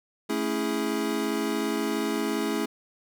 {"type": "chord", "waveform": "square", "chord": "A major seventh", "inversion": "none", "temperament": "equal", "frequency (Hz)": [220, 277.2, 329.6, 415.3], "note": ["A3", "C#4", "E4", "G#4"], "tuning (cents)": [0, 0, 0, 0], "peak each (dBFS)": -32, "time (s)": [0.29, 2.66], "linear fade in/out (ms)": 10, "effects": []}